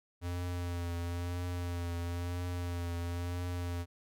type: tone with vibrato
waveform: square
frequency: 87.31 Hz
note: F2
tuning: in tune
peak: -35 dBFS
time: 0.21-3.86 s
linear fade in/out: 50 ms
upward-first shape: triangle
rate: 1 Hz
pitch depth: 33 cents each way
effects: none